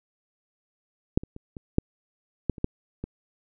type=clicks; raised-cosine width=3 ms; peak=-6 / -24 / -27 / -25 / -6 / -10 / -27 / -10 / -19 dBFS; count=9; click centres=1.175 / 1.235 / 1.364 / 1.568 / 1.784 / 2.497 / 2.582 / 2.644 / 3.04 s; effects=none